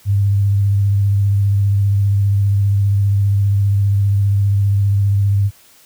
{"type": "tone with vibrato", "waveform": "sine", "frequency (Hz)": 100, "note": "G2", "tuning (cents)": 35, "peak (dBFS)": -11, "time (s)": [0.05, 5.51], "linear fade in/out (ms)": 50, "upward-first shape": "triangle", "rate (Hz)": 15, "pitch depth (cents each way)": 26, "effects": ["white hiss -48 dBFS RMS until 5.85 s"]}